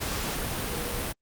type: tone in noise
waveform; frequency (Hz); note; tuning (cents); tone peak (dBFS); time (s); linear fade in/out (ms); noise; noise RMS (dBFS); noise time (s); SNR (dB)
sine; 480; B4; -49; -37; 0.71-1.02; 20; pink; -31; 0-1.13; -9
effects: Opus 48 kbps